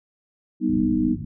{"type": "chord", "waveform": "sine", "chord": "G augmented", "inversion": "none", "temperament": "equal", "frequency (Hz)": [196, 246.9, 311.1], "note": ["G3", "B3", "D#4"], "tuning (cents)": [0, 0, 0], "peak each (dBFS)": [-25, -22, -22], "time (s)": [0.6, 1.17], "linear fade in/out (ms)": 50}
{"type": "low-pass noise", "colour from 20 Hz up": "white", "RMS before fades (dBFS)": -31, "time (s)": [0.69, 1.25], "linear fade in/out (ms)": 5, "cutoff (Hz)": 250, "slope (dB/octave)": 48}
{"effects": []}